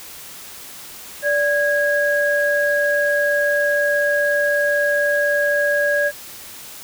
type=tone pair together; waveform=sine; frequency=581.9 / 1646 Hz; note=D5 / G#6; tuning=-16 / -16 cents; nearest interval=octave + tritone; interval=1800 cents; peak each=-18 dBFS; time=1.22-6.12 s; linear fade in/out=50 ms; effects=white hiss -37 dBFS RMS until 6.83 s